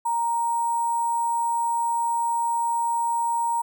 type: tone with sample-and-hold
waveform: sine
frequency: 932.3 Hz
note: A#5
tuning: in tune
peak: -21 dBFS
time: 0.05-3.62 s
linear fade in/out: 10 ms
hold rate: 8820 Hz
effects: none